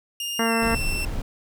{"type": "tone with pitch glide", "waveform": "sawtooth", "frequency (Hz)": [2822, 2690], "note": ["F7", "E7"], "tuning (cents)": [17, 34], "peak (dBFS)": -24, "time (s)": [0.2, 1.05], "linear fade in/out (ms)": 2, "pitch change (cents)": -83, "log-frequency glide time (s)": [0.44, 0.53]}
{"type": "harmonic tone", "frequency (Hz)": 228.1, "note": "A#3", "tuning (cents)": -37, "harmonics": [1, 2, 3, 4, 5, 6, 7, 8, 9], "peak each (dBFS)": [-24, -27, -29, -30, -31, -32, -32, -33, -34], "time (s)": [0.39, 0.75], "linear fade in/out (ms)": 2}
{"type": "noise", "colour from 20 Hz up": "brown", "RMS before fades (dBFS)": -27, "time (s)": [0.62, 1.22], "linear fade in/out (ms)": 5}
{"effects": []}